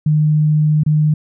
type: tone with dropouts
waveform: sine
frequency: 152.4 Hz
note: D#3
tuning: 36 cents flat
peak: -10 dBFS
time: 0.06-1.14 s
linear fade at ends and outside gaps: 5 ms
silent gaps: 0.835-0.862 s
effects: none